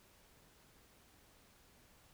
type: silence
effects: pink hiss -66 dBFS RMS until 2.13 s